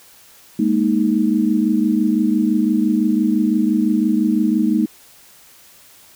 sine chord, Ab suspended second, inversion none, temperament just, 207.7 / 233.6 / 311.5 Hz, Ab3 / Bb3 / Eb4, 0 / +4 / +2 cents, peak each -18 dBFS, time 0.59-4.86 s, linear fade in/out 5 ms, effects white hiss -47 dBFS RMS until 6.15 s

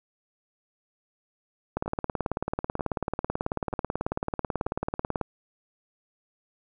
two click trains, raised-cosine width 1 ms, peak -13 / -24 dBFS, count 64 / 4, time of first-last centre 1.77-5.213 / 1.86-4.664 s, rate 18.3 / 1.07 Hz, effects none

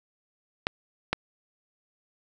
clicks, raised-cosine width 0.3 ms, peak -8 dBFS, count 2, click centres 0.669 / 1.13 s, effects none

